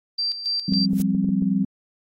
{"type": "tone with tremolo", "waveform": "sine", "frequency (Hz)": 4699, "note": "D8", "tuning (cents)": 0, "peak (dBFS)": -21, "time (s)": [0.18, 0.86], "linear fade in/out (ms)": 10, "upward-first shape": "square", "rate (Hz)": 3.6, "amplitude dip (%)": 65}
{"type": "chord", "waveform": "sine", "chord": "F suspended second", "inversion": "none", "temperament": "equal", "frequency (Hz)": [174.61, 196, 261.6], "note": ["F3", "G3", "C4"], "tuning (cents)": [0, 0, 0], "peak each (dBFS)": [-25, -20, -25], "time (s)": [0.68, 1.65], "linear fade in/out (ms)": 5}
{"type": "clicks", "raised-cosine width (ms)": 3, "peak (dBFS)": -21, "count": 7, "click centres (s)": [0.723, 0.933, 1, 1.148, 1.245, 1.291, 1.423]}
{"type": "noise with exponential growth", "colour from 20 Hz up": "blue", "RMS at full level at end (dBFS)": -30, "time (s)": [0.89, 1.02], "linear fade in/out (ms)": 0, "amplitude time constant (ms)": 28}
{"effects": ["AAC 48 kbps"]}